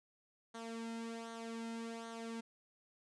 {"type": "tone with flanger", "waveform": "sawtooth", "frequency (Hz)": 228.8, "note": "A#3", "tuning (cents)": -32, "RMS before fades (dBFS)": -45, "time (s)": [0.54, 2.41], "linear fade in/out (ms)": 10, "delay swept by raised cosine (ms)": [0.39, 1.79], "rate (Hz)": 1.3, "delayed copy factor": -0.65, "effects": ["resampled to 22050 Hz"]}